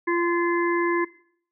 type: harmonic tone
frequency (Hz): 344.6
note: F4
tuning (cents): -23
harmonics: 1 / 3 / 5 / 6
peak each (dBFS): -22 / -27 / -29 / -30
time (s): 0.07-1.05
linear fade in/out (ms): 10
effects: noise-tail reverb RT60 0.6 s tail -19 dB re dry